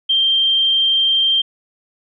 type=tone; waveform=sine; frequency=3163 Hz; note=G7; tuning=15 cents sharp; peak=-12 dBFS; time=0.09-1.42 s; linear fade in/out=10 ms; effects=none